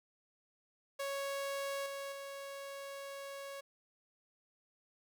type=tone with level steps; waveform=sawtooth; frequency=554.4 Hz; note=C#5; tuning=in tune; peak=-33 / -37 / -40 dBFS; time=0.99-3.61 s; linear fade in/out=10 ms; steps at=1.86 / 2.12 s; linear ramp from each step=2 ms; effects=none